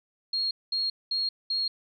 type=tone bursts; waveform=sine; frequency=4273 Hz; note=C8; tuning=36 cents sharp; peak=-25 dBFS; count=4; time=0.33-1.68 s; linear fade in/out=5 ms; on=180 ms; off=210 ms; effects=none